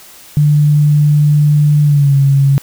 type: tone with pitch glide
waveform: sine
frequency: 148.2 to 138.28 Hz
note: D3 to C#3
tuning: +16 to -4 cents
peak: -6 dBFS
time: 0.37-2.58 s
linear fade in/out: 0 ms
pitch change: -120 cents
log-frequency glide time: 1.83-2.16 s
effects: white hiss -38 dBFS RMS until 2.62 s